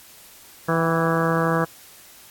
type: harmonic tone with a mistuned harmonic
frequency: 164.81 Hz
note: E3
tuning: in tune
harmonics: 1 / 2 / 3 / 4 / 5 / 6 / 7 / 8 / 9 / 10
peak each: -23 / -27 / -24 / -29 / -32 / -30 / -27 / -30 / -32 / -30 dBFS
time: 0.68-1.65 s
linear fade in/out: 10 ms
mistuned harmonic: 5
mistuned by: -51 cents
effects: white hiss -47 dBFS RMS until 2.3 s + AAC 64 kbps